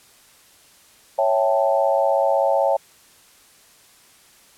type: chord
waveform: sine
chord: A dominant seventh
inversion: first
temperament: equal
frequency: 554.4 / 659.3 / 784 / 880 Hz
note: C#5 / E5 / G5 / A5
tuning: 0 / 0 / 0 / 0 cents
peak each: -19 / -21 / -23 / -24 dBFS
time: 1.18-2.77 s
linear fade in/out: 10 ms
effects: white hiss -52 dBFS RMS until 4.57 s + low-pass 12000 Hz 12 dB/octave